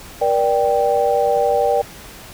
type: chord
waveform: sine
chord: G minor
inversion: first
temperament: equal with one note detuned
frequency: 476 / 587.3 / 784 Hz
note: Bb4 / D5 / G5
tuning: +36 / 0 / 0 cents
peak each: -18 dBFS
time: 0.21-1.82 s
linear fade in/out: 10 ms
effects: pink hiss -38 dBFS RMS until 2.33 s